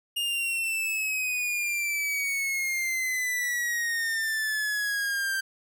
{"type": "exponential sweep", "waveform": "45% pulse", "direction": "down", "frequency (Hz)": [2842, 1568], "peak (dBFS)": -26, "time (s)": [0.16, 5.41], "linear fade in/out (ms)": 10, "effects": []}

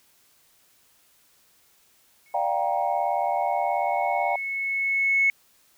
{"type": "tone with exponential growth", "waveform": "sine", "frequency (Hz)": 2197, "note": "C#7", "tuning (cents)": -16, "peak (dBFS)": -16, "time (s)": [2.26, 5.3], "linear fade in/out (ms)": 1, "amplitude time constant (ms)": 660}
{"type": "chord", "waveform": "sine", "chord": "G minor seventh", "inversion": "second", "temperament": "just", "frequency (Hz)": [588, 705.6, 784, 940.8], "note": ["D5", "F5", "G5", "Bb5"], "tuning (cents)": [2, 18, 0, 16], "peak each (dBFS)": [-29, -26, -26, -29], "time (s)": [2.34, 4.36], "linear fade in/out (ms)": 5}
{"effects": ["tanh soft clip ceiling -10 dBFS", "white hiss -61 dBFS RMS until 5.77 s"]}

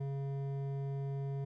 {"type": "tone with hard clipping", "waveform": "sine", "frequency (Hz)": 138.1, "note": "C#3", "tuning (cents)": -6, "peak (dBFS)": -37, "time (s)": [0, 1.45], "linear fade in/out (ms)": 10, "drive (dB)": 10, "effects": []}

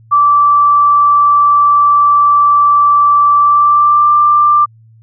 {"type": "tone with pitch glide", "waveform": "sine", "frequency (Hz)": [1164, 1183.7], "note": ["D6", "D6"], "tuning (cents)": [-16, 13], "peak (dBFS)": -5, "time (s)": [0.11, 4.66], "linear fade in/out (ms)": 20, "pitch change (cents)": 29, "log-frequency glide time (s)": [3.38, 4.11], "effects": ["added 112 Hz sine -40 dBFS peak until 5.02 s"]}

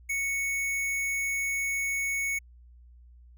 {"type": "tone", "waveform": "square", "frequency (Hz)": 2217, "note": "C#7", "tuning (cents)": 0, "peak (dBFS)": -28, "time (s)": [0.09, 2.39], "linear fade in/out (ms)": 10, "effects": ["added 60 Hz sine -50 dBFS peak until 3.37 s"]}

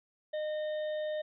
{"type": "harmonic tone", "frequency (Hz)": 612, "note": "D#5", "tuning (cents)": -29, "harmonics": [1, 3, 5, 6], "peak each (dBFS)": [-32, -47, -56, -51], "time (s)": [0.33, 1.22], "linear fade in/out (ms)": 10, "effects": []}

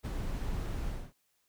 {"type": "noise with ADSR envelope", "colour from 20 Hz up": "brown", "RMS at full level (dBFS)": -33, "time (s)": [0.03, 1.13], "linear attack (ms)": 28, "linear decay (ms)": 30, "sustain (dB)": -2, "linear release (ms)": 250, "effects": ["white hiss -75 dBFS RMS until 1.48 s"]}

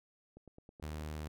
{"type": "click train", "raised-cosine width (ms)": 2, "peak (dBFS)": -40, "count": 7, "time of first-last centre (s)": [0.37, 1.012], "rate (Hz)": 9.34}
{"type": "tone", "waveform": "sawtooth", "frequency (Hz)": 76.6, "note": "D#2", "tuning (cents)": -27, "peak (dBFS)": -36, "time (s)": [0.82, 1.28], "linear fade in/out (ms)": 10}
{"effects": []}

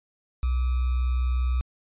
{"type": "tone with sample-and-hold", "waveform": "sine", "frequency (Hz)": 62.7, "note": "B1", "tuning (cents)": 27, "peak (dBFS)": -21, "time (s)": [0.43, 1.61], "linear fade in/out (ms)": 0, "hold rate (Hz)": 1225, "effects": ["resampled to 8000 Hz"]}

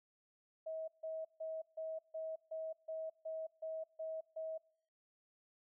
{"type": "tone bursts", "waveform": "sine", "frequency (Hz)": 640, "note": "D#5", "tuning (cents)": 49, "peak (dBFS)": -40, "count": 11, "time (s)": [0.66, 4.58], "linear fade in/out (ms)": 10, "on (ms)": 220, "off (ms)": 150, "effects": ["noise-tail reverb RT60 0.7 s tail -23 dB re dry"]}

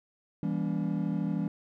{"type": "chord", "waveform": "triangle", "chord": "E diminished seventh", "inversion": "none", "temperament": "just", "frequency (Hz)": [164.81, 197.78, 237.3, 284.8], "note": ["E3", "G3", "Bb3", "Db4"], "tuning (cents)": [0, 16, 31, 47], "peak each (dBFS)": [-30, -30, -35, -33], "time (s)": [0.43, 1.48], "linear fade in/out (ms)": 2, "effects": []}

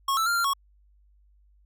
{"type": "tone with pitch steps", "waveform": "square", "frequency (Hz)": [1093, 1321, 1394, 1383, 1105], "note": ["C#6", "E6", "F6", "F6", "C#6"], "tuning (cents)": [-25, 3, -4, -17, -6], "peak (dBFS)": -23, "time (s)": [0.08, 0.535], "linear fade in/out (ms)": 5, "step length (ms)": 91, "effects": ["added 50 Hz sine -57 dBFS peak until 1.65 s"]}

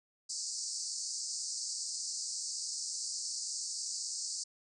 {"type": "band-pass noise", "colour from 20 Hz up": "pink", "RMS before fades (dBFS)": -39, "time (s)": [0.29, 4.44], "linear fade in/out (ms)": 10, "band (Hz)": [4500, 8600], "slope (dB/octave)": 96, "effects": []}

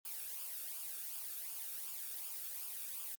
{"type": "noise with flanger", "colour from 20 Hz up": "blue", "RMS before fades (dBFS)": -44, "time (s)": [0.05, 3.15], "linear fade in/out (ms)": 2, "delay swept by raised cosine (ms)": [0.5, 1.01], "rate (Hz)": 2.7, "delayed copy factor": -0.65, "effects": ["Opus 32 kbps"]}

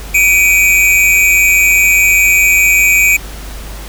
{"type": "tone pair together", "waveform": "square", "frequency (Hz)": [2300, 2485], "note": ["D7", "D#7"], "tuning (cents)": [-37, -3], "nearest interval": "minor second", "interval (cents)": 134, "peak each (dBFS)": -10, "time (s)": [0.14, 3.17], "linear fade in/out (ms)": 10, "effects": ["added 50 Hz sine -25 dBFS peak until 3.88 s", "pink hiss -31 dBFS RMS until 3.88 s"]}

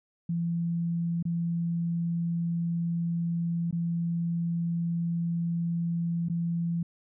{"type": "tone with dropouts", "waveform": "sine", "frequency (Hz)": 169.3, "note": "E3", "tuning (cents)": 46, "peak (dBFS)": -26, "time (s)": [0.29, 6.83], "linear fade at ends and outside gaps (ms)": 5, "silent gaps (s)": [[1.227, 1.252], [3.711, 3.726], [6.286, 6.297]], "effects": []}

